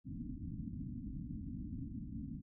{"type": "low-pass noise", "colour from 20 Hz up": "white", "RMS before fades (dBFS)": -44, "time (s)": [0.04, 2.42], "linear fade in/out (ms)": 50, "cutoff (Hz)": 290, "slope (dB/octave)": 96, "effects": []}